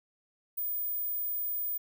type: tone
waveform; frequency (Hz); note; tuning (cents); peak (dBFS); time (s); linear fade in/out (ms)
sine; 15030; A#9; +13; -30; 0.57-1.78; 10
effects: none